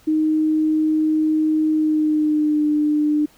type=tone with pitch glide; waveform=sine; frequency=311.1 to 299.6 Hz; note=D#4 to D4; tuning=0 to +35 cents; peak=-15 dBFS; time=0.07-3.26 s; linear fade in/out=10 ms; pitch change=-65 cents; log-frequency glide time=1.71-2.68 s; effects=pink hiss -53 dBFS RMS until 3.37 s